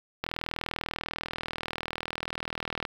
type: click train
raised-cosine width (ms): 0.3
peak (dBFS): -15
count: 106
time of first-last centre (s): 0.24-2.852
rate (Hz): 40.2
effects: 7-bit